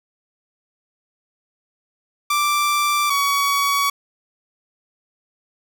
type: tone pair in turn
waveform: sawtooth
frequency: 1174.7 / 1127.6 Hz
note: D6 / C#6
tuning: 0 / +29 cents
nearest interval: minor second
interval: 71 cents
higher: first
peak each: -13 dBFS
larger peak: neither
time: 2.3-3.1 / 3.1-3.9 s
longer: neither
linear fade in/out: 5 ms
effects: none